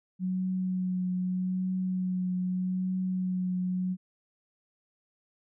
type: tone with vibrato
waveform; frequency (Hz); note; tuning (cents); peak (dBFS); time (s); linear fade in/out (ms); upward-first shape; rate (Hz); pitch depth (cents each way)
sine; 184.1; F#3; -8; -27; 0.19-3.97; 50; triangle; 0.81; 19
effects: none